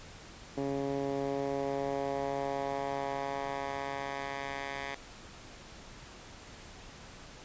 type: tone with band-pass filter sweep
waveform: 10% pulse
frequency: 138.59 Hz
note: C#3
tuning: in tune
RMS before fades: -35 dBFS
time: 0.57-4.95 s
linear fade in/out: 5 ms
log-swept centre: 320 to 1900 Hz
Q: 1.1
effects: pink hiss -50 dBFS RMS until 7.44 s + resampled to 16000 Hz